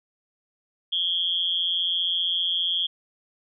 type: tone with amplitude modulation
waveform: sine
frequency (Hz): 3268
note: G#7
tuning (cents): -29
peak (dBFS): -18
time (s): 0.92-2.87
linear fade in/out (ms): 10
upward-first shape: sine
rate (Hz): 175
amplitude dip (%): 90
effects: none